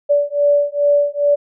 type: beating tone pair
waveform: sine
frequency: 577 / 579.4 Hz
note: D5 / D5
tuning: -31 / -24 cents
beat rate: 2.4 Hz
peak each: -15 dBFS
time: 0.09-1.36 s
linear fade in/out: 20 ms
effects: none